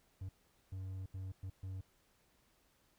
triangle tone bursts at uneven times, 94.6 Hz, F#2, 39 cents sharp, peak -39 dBFS, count 5, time 0.21-0.29 / 0.72-1.06 / 1.14-1.32 / 1.43-1.5 / 1.63-1.81 s, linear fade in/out 5 ms, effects pink hiss -73 dBFS RMS until 2.98 s

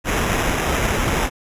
pink noise with sample-and-hold, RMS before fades -20 dBFS, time 0.04-1.3 s, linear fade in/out 50 ms, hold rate 4410 Hz, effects resampled to 32000 Hz

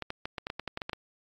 clicks, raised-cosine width 0.3 ms, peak -18 dBFS, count 12, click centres 0.023 / 0.104 / 0.255 / 0.382 / 0.469 / 0.501 / 0.596 / 0.677 / 0.774 / 0.818 / 0.895 / 0.932 s, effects AAC 64 kbps

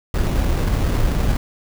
brown noise with sample-and-hold, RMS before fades -18 dBFS, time 0.14-1.37 s, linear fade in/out 2 ms, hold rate 3150 Hz, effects none

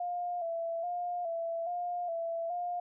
sine tone with vibrato, 687 Hz, F5, 29 cents flat, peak -32 dBFS, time 0-2.8 s, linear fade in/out 5 ms, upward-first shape square, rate 1.2 Hz, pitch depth 50 cents each way, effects none

